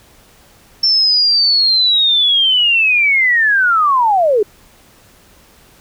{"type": "linear sweep", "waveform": "sine", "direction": "down", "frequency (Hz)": [5400, 391.4], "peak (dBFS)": -9, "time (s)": [0.83, 4.43], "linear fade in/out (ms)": 5, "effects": ["pink hiss -47 dBFS RMS until 5.8 s"]}